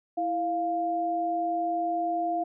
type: tone pair together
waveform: sine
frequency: 330 / 699.2 Hz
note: E4 / F5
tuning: +2 / +2 cents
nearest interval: octave + minor second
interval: 1300 cents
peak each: -32 / -26 dBFS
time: 0.17-2.44 s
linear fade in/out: 10 ms
effects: none